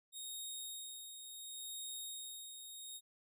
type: tone with tremolo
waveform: 15% pulse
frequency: 3729 Hz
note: A#7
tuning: in tune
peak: -36 dBFS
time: 0.12-3.01 s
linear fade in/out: 50 ms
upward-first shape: sine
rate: 0.7 Hz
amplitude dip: 50%
effects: none